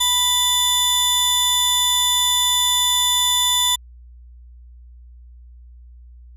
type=tone pair together; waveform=sawtooth; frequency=987 / 3517 Hz; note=B5 / A7; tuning=-1 / -1 cents; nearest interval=octave + minor seventh; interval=2200 cents; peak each=-20 / -13 dBFS; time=0-3.76 s; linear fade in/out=10 ms; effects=added 60 Hz sine -40 dBFS peak until 6.36 s + resampled to 32000 Hz